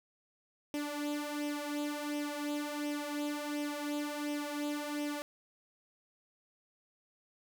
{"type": "tone with flanger", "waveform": "sawtooth", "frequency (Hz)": 293.7, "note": "D4", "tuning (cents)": 0, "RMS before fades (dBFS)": -37, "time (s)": [0.74, 5.22], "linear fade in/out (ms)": 0, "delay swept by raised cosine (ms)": [0.34, 3.14], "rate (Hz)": 1.4, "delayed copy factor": 0.65, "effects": ["11-bit"]}